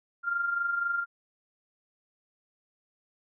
sine tone with amplitude modulation, 1394 Hz, F6, 4 cents flat, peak -24 dBFS, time 0.23-1.06 s, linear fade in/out 50 ms, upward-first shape sine, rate 24 Hz, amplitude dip 55%, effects none

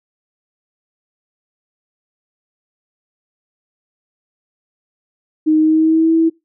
sine tone with pitch glide, 311.1 to 326.2 Hz, D#4 to E4, 0 to -18 cents, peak -9 dBFS, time 5.46-6.3 s, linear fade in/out 20 ms, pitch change +82 cents, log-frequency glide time 5.58-6.13 s, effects noise-tail reverb RT60 0.2 s tail -22 dB re dry

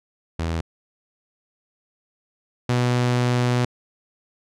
sawtooth tone pair in turn, 82.41 / 123.1 Hz, E2 / B2, 0 / -5 cents, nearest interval perfect fifth, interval 695 cents, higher second, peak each -19 / -14 dBFS, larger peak second, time 0.39-0.61 / 2.69-3.65 s, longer second, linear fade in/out 5 ms, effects low-pass 7000 Hz 12 dB/octave

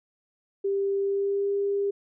sine tone with pitch glide, 395.3 to 400.6 Hz, G4 to G4, +15 to +38 cents, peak -23 dBFS, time 0.64-1.91 s, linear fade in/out 10 ms, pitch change +23 cents, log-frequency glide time 1-1.51 s, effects none

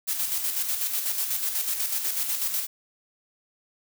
blue noise with tremolo, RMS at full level -26 dBFS, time 0.07-2.67 s, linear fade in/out 20 ms, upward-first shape square, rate 8.1 Hz, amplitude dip 45%, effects none

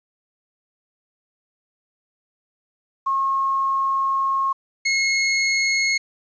sine / sawtooth tone pair in turn, 1083 / 2166 Hz, C#6 / C#7, -41 / -41 cents, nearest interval octave, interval 1200 cents, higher second, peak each -18 / -14 dBFS, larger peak second, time 3.06-4.53 / 4.85-5.98 s, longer first, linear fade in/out 10 ms, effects resampled to 16000 Hz + 9-bit

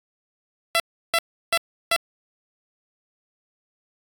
10% pulse tone bursts, 671 Hz, E5, 31 cents sharp, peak -9 dBFS, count 4, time 0.75-1.962 s, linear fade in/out 0 ms, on 48 ms, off 340 ms, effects AAC 48 kbps

